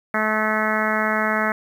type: harmonic tone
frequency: 216.2 Hz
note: A3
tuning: 30 cents flat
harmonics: 1 / 2 / 3 / 4 / 5 / 6 / 7 / 8 / 9 / 10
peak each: -26 / -31 / -26 / -29 / -30 / -26 / -27 / -27 / -28 / -31 dBFS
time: 0.14-1.52 s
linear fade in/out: 2 ms
effects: 8-bit